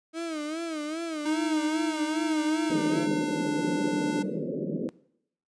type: tone with vibrato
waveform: 35% pulse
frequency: 316.2 Hz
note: D#4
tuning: 28 cents sharp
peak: -29 dBFS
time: 0.13-3.08 s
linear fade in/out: 50 ms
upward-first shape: sine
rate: 2.5 Hz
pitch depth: 110 cents each way
type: tone with pitch glide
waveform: square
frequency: 310 to 295.7 Hz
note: D#4 to D4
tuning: -6 to +12 cents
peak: -28 dBFS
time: 1.25-4.23 s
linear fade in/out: 10 ms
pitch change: -82 cents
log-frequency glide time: 2.72-3.41 s
type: band-pass noise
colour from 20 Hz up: pink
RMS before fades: -31 dBFS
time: 2.7-4.89 s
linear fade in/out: 0 ms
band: 150 to 560 Hz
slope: 96 dB/octave
effects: noise-tail reverb RT60 0.7 s tail -20 dB re dry + resampled to 22050 Hz